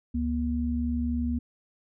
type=tone pair together; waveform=sine; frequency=72 / 239.9 Hz; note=D2 / A#3; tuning=-34 / +50 cents; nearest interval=octave + major sixth; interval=2084 cents; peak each=-29 / -27 dBFS; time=0.14-1.39 s; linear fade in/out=10 ms; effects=none